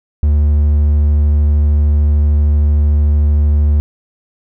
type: tone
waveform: triangle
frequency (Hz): 73.9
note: D2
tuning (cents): +11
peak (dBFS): -6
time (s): 0.23-3.8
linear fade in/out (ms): 0
effects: none